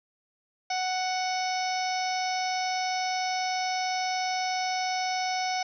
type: harmonic tone with a mistuned harmonic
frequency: 741 Hz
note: F#5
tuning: 2 cents sharp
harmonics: 1 / 2 / 3 / 4 / 5 / 6 / 7 / 8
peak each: -28 / -40 / -35 / -44 / -42 / -43 / -36 / -40 dBFS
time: 0.7-5.63 s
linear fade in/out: 5 ms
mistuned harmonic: 7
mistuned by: +39 cents
effects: none